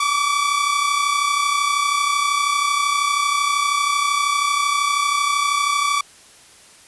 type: tone pair together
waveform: sawtooth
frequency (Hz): 1141.9 / 1174.7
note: D6 / D6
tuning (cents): -49 / 0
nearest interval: unison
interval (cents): 49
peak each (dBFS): -15 / -18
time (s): 0-6.01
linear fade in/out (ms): 5
effects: white hiss -47 dBFS RMS until 6.87 s + resampled to 24000 Hz